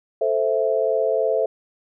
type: chord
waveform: sine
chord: A minor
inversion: none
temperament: equal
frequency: 440 / 523.3 / 659.3 Hz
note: A4 / C5 / E5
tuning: 0 / 0 / 0 cents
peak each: -22 dBFS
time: 0.21-1.46 s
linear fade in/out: 5 ms
effects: none